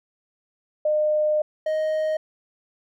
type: tone pair in turn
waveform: sine / triangle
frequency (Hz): 608 / 623.7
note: D#5 / D#5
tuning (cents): -40 / +4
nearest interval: unison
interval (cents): 44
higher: second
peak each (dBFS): -18 / -19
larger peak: first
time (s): 0.85-1.42 / 1.66-2.17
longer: first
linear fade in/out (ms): 5
effects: none